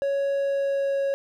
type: tone with pitch glide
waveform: triangle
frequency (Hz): 556 to 551.8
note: C#5 to C#5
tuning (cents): +5 to -8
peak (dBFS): -20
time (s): 0.02-1.14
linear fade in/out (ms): 0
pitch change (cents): -13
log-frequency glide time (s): 0.32-1.02
effects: none